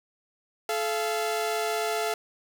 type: tone pair together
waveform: sawtooth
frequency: 432.2 / 686.1 Hz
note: A4 / F5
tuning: -31 / -31 cents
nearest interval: minor sixth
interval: 800 cents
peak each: -25 dBFS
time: 0.69-2.14 s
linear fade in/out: 2 ms
effects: none